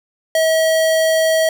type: tone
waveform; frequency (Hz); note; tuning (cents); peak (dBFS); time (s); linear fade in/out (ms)
square; 642; E5; -46; -13; 0.35-1.49; 2
effects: none